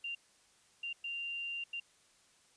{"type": "tone bursts at uneven times", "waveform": "sine", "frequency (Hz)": 2781, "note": "F7", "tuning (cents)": -8, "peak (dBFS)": -37, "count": 4, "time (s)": [[0.04, 0.15], [0.83, 0.93], [1.04, 1.64], [1.73, 1.8]], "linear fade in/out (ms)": 5, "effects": ["white hiss -67 dBFS RMS until 2.56 s", "resampled to 22050 Hz"]}